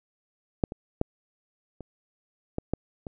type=clicks; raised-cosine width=2 ms; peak=-9 / -22 / -10 / -26 / -15 / -12 / -23 dBFS; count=7; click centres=0.638 / 0.721 / 1.014 / 1.807 / 2.584 / 2.736 / 3.068 s; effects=none